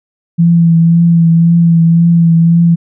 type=tone with vibrato; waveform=sine; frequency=167.6 Hz; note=E3; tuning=29 cents sharp; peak=-4 dBFS; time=0.38-2.76 s; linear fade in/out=20 ms; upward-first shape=triangle; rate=1.9 Hz; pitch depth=28 cents each way; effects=none